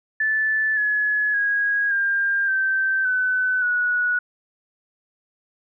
sine tone with pitch steps, 1748 / 1697.3 / 1648 / 1600.1 / 1553.7 / 1508.6 / 1464.8 Hz, A6 / G#6 / G#6 / G6 / G6 / F#6 / F#6, -12 / +37 / -14 / +35 / -16 / +33 / -18 cents, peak -18 dBFS, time 0.2-4.19 s, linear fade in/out 5 ms, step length 570 ms, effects none

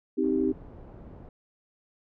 sine chord, C minor, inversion none, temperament just, 261.6 / 314 / 392.4 Hz, C4 / Eb4 / G4, 0 / +16 / +2 cents, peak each -27 dBFS, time 0.17-0.53 s, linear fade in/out 20 ms
pink low-pass noise, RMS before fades -46 dBFS, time 0.23-1.29 s, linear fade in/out 2 ms, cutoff 590 Hz, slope 12 dB/octave
effects none

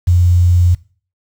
sine tone with quantisation, 88.3 Hz, F2, 20 cents sharp, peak -7 dBFS, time 0.07-0.75 s, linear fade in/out 10 ms, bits 6, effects noise-tail reverb RT60 0.4 s tail -20 dB re dry

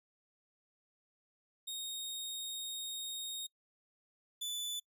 sawtooth tone pair in turn, 3721 / 3486 Hz, A#7 / A7, -4 / -17 cents, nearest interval minor second, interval 113 cents, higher first, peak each -36 / -34 dBFS, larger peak second, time 1.67-3.47 / 4.41-4.8 s, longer first, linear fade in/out 10 ms, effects noise-tail reverb RT60 0.1 s tail -26 dB re dry

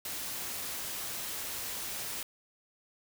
white noise, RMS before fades -38 dBFS, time 0.05-2.23 s, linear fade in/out 2 ms, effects none

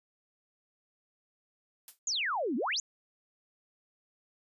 blue noise with exponential decay, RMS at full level -42 dBFS, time 1.88-1.99 s, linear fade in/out 1 ms, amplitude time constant 23 ms
sine exponential two-way sweep, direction down then up, 7120 to 219.2 to 7120 Hz, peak -29 dBFS, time 2.07-2.8 s, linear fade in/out 2 ms, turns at 2.56 s
effects resampled to 32000 Hz

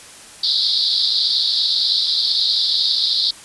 pink band-pass noise, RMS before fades -18 dBFS, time 0.43-3.31 s, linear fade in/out 5 ms, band 3600 to 4900 Hz, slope 96 dB/octave, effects white hiss -40 dBFS RMS until 3.44 s + resampled to 24000 Hz

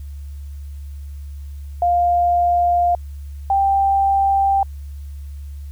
sine tone pair in turn, 701 / 786.8 Hz, F5 / G5, +6 / +6 cents, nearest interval major second, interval 200 cents, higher second, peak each -13 dBFS, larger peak neither, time 1.82-2.95 / 3.5-4.63 s, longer neither, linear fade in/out 2 ms, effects added 71 Hz sine -29 dBFS peak until 5.71 s + white hiss -56 dBFS RMS until 5.71 s

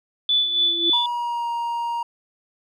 sine tone with tremolo, 3476 Hz, A7, 22 cents flat, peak -15 dBFS, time 0.29-1.06 s, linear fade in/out 2 ms, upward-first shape sine, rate 3.6 Hz, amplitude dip 55%
sine tone with exponential growth, 338.5 Hz, E4, 46 cents sharp, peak -23 dBFS, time 0.3-0.9 s, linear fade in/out 2 ms, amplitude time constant 130 ms
triangle tone with pitch glide, 959 to 939.8 Hz, A#5 to A#5, +49 to +14 cents, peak -21 dBFS, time 0.93-2.03 s, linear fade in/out 5 ms, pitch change -35 cents, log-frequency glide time 1.1-1.49 s
effects none

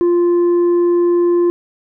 triangle tone with tanh clipping, 348.3 Hz, F4, 5 cents flat, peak -11 dBFS, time 0.01-1.5 s, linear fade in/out 0 ms, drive 8 dB, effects none

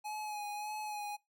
square tone with vibrato, 840 Hz, G#5, 19 cents sharp, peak -39 dBFS, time 0.04-1.17 s, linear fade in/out 20 ms, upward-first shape sine, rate 1.7 Hz, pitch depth 29 cents each way, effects noise-tail reverb RT60 0.2 s tail -22 dB re dry

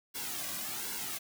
white noise with flanger, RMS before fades -38 dBFS, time 0.14-1.19 s, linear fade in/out 20 ms, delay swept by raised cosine 1.6 to 2.28 ms, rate 1.3 Hz, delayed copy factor -0.7, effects none

